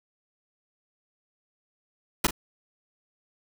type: noise with echo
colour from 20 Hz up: pink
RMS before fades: -21 dBFS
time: 2.24-2.27 s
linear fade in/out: 5 ms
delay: 39 ms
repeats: 1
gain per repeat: -11 dB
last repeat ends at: 2.309 s
effects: none